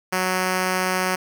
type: tone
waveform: 5% pulse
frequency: 185 Hz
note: F#3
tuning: in tune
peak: -9 dBFS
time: 0.12-1.16 s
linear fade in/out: 10 ms
effects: none